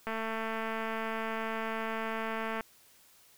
click train, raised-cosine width 0.5 ms, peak -21 dBFS, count 567, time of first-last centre 0.07-2.608 s, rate 223 Hz, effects white hiss -61 dBFS RMS until 3.37 s

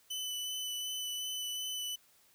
sawtooth tone with vibrato, 3000 Hz, F#7, 23 cents sharp, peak -33 dBFS, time 0.1-1.96 s, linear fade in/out 10 ms, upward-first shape sine, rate 2.7 Hz, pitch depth 13 cents each way, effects white hiss -66 dBFS RMS until 2.34 s

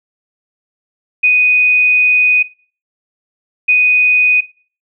sine tone bursts at uneven times, 2489 Hz, D#7, in tune, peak -7 dBFS, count 2, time 1.23-2.43 / 3.68-4.41 s, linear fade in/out 10 ms, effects noise-tail reverb RT60 0.4 s tail -18 dB re dry

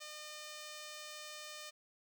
5% pulse tone, 606 Hz, D#5, 46 cents flat, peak -35 dBFS, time 0-1.71 s, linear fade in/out 20 ms, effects none

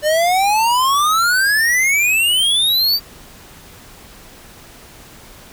square exponential sweep, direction up, 591 to 4709 Hz, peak -13 dBFS, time 0.02-3 s, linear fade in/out 50 ms, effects pink hiss -41 dBFS RMS until 5.52 s

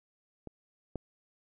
clicks, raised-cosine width 2 ms, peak -29 / -22 dBFS, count 2, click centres 0.473 / 0.957 s, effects none

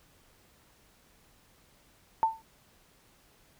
sine tone with exponential decay, 893 Hz, A5, 25 cents sharp, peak -18 dBFS, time 2.23-2.42 s, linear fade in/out 0 ms, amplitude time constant 41 ms, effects pink hiss -63 dBFS RMS until 3.59 s

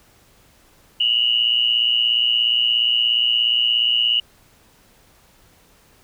sine tone pair together, 2846 / 2963 Hz, F7 / F#7, +32 / +2 cents, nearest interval minor second, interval 70 cents, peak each -18 dBFS, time 1-4.2 s, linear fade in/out 5 ms, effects pink hiss -54 dBFS RMS until 6.03 s

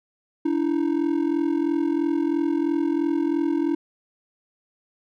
triangle ring-modulated tone, 311.1 Hz, D#4, in tune, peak -15 dBFS, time 0.45-3.75 s, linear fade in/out 5 ms, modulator 21.5 Hz, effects none

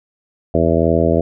harmonic tone, 82.41 Hz, E2, in tune, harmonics 1 / 2 / 3 / 4 / 5 / 6 / 7 / 8, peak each -20 / -20 / -20 / -20 / -20 / -20 / -20 / -20 dBFS, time 0.54-1.21 s, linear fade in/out 5 ms, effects none

